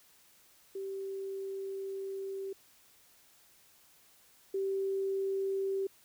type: tone pair in turn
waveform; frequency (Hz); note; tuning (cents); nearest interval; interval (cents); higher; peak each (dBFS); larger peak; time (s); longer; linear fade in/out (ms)
sine; 388.6 / 388.6; G4 / G4; -15 / -15; unison; 0; neither; -36 / -30; second; 0.75-2.53 / 4.54-5.87; first; 5
effects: white hiss -63 dBFS RMS until 6.04 s